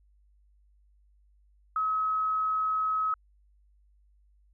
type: tone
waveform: sine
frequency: 1280 Hz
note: D#6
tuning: 49 cents sharp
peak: -25 dBFS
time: 1.76-3.14 s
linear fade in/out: 2 ms
effects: added 50 Hz sine -60 dBFS peak until 4.53 s